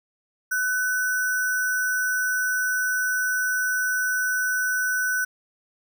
sine tone with sample-and-hold, 1500 Hz, F#6, 23 cents sharp, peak -21 dBFS, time 0.51-5.25 s, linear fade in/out 10 ms, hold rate 7350 Hz, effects none

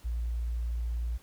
sine tone, 58.27 Hz, A#1, in tune, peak -28 dBFS, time 0.04-1.18 s, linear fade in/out 20 ms, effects tanh soft clip ceiling -25 dBFS + pink hiss -59 dBFS RMS until 1.22 s

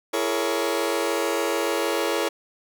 sawtooth chord, A# half-diminished seventh, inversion second, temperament just, 335.6 / 419.5 / 466.2 / 559.4 Hz, E4 / G#4 / A#4 / C#5, +31 / +17 / 0 / +16 cents, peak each -24 dBFS, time 0.13-2.29 s, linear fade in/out 10 ms, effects none

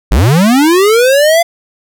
square linear sweep, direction up, 41.3 to 692 Hz, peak -6 dBFS, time 0.11-1.43 s, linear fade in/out 10 ms, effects none

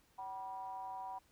triangle ring-modulated tone, 106.4 Hz, G#2, 42 cents sharp, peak -37 dBFS, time 0.18-1.19 s, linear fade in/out 10 ms, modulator 866 Hz, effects pink hiss -71 dBFS RMS until 1.31 s

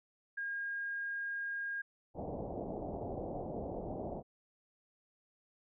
sine tone, 1622 Hz, G#6, 41 cents flat, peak -36 dBFS, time 0.37-1.82 s, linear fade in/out 10 ms
white low-pass noise, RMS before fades -41 dBFS, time 2.14-4.23 s, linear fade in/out 50 ms, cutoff 760 Hz, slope 48 dB/octave
effects none

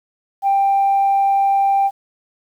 sine tone, 789 Hz, G5, 11 cents sharp, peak -11 dBFS, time 0.42-1.91 s, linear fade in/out 50 ms, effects tanh soft clip ceiling -9 dBFS + 8-bit

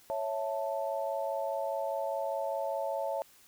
sine chord, A major, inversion first, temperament equal, 554.4 / 659.3 / 880 Hz, C#5 / E5 / A5, 0 / 0 / 0 cents, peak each -34 / -35 / -37 dBFS, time 0.1-3.22 s, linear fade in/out 0 ms, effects white hiss -60 dBFS RMS until 3.47 s

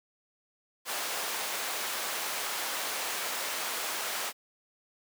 pink high-pass noise, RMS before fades -34 dBFS, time 0.85-4.33 s, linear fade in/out 50 ms, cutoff 680 Hz, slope 12 dB/octave, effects none

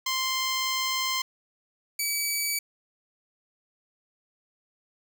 10% pulse tone pair in turn, 1046.5 / 2288 Hz, C6 / D7, 0 / -46 cents, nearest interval octave + major second, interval 1354 cents, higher second, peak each -17 dBFS, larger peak neither, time 0.06-1.22 / 1.99-2.59 s, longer first, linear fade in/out 5 ms, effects none

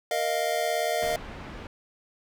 square chord, Bb suspended fourth, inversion none, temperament just, 466.2 / 621.6 / 699.2 Hz, Bb4 / Eb5 / F5, 0 / -2 / +2 cents, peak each -33 / -29 / -29 dBFS, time 0.11-1.16 s, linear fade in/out 2 ms
pink low-pass noise, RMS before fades -40 dBFS, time 1.02-1.67 s, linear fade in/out 2 ms, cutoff 2500 Hz, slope 12 dB/octave
effects none

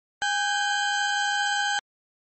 30% pulse tone pair together, 817.9 / 1544 Hz, G#5 / G6, -27 / -27 cents, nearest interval major seventh, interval 1100 cents, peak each -23 dBFS, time 0.22-1.79 s, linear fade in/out 0 ms, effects MP3 32 kbps

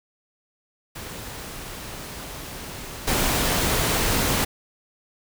pink noise with level steps, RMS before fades -36 / -22 dBFS, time 0.95-4.45 s, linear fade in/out 10 ms, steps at 3.07 s, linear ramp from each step 10 ms, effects none

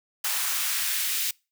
white noise with high-pass filter sweep, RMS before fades -27 dBFS, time 0.24-1.31 s, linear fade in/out 5 ms, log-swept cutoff 970 to 2500 Hz, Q 1.1, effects noise-tail reverb RT60 0.3 s tail -26 dB re dry

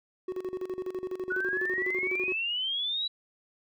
triangle tone with tremolo, 370 Hz, F#4, in tune, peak -28 dBFS, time 0.28-2.33 s, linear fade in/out 5 ms, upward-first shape square, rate 12 Hz, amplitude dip 80%
sine exponential sweep, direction up, 1451 to 3951 Hz, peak -28 dBFS, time 1.3-3.08 s, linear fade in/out 10 ms
effects none

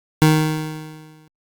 25% pulse tone with exponential decay, 155.56 Hz, D#3, in tune, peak -5 dBFS, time 0.22-1.28 s, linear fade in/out 0 ms, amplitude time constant 230 ms, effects Opus 48 kbps

